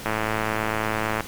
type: click train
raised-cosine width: 0.5 ms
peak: -9 dBFS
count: 126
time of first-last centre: 0.06-1.207 s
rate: 109 Hz
effects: pink hiss -38 dBFS RMS until 1.27 s